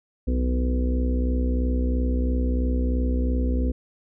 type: harmonic tone with a mistuned harmonic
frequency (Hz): 63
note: B1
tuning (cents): +35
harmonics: 1 / 3 / 4 / 5 / 6 / 7 / 8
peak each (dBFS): -21 / -38 / -27 / -39 / -39 / -39 / -35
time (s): 0.27-3.72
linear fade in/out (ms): 10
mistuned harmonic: 8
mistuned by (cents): -18
effects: none